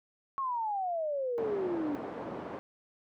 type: exponential sweep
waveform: sine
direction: down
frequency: 1108.7 to 284.1 Hz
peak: -30 dBFS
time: 0.38-1.95 s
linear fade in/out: 0 ms
type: band-pass noise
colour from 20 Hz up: pink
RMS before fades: -40 dBFS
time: 1.38-2.59 s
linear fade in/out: 0 ms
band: 260 to 840 Hz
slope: 12 dB/octave
effects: none